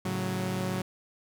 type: chord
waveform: sawtooth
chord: F# minor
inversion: first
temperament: equal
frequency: 110 / 138.59 / 185 Hz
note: A2 / C#3 / F#3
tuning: 0 / 0 / 0 cents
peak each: -31 / -33 / -27 dBFS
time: 0.05-0.82 s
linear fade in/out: 5 ms
effects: none